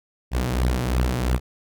sawtooth beating tone pair, 60.3 / 63.2 Hz, B1 / B1, -41 / +41 cents, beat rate 2.9 Hz, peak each -20 / -18 dBFS, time 0.31-1.4 s, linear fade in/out 50 ms, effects none

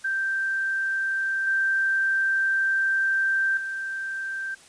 sine tone with level steps, 1568 Hz, G6, in tune, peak -23 / -20 / -28 dBFS, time 0.04-4.55 s, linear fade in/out 10 ms, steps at 1.47 / 3.57 s, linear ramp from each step 2 ms, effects white hiss -51 dBFS RMS until 4.68 s + resampled to 22050 Hz

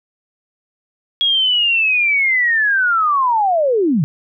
sine linear sweep, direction down, 3322 to 130.81 Hz, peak -12 dBFS, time 1.21-4.04 s, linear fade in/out 0 ms, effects none

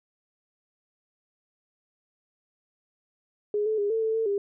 sine tone with pitch steps, 416.4 / 435.2 / 408 / 447.4 / 442 / 448.4 / 402 Hz, G#4 / A4 / G#4 / A4 / A4 / A4 / G4, +5 / -19 / -31 / +29 / +8 / +33 / +44 cents, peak -23 dBFS, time 3.54-4.38 s, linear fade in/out 2 ms, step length 120 ms, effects none

